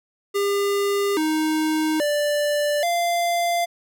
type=tone with pitch steps; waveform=square; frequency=402.1 / 312.1 / 588 / 691 Hz; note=G4 / D#4 / D5 / F5; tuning=+44 / +5 / +2 / -19 cents; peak=-20 dBFS; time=0.34-3.66 s; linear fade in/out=20 ms; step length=830 ms; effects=none